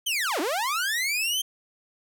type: linear two-way sweep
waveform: sawtooth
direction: down then up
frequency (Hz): 3187 to 274.9 to 3187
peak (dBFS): -21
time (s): 0.06-1.42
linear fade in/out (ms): 10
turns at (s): 0.4
effects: none